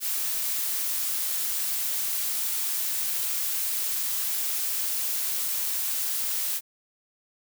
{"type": "noise", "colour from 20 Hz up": "blue", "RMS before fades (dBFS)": -28, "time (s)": [0, 6.61], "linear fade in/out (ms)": 50, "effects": []}